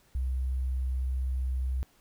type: tone with sample-and-hold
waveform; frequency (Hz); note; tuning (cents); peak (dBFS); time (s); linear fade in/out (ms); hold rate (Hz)
sine; 64.4; C2; -27; -27; 0.15-1.83; 0; 11025
effects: pink hiss -64 dBFS RMS until 2 s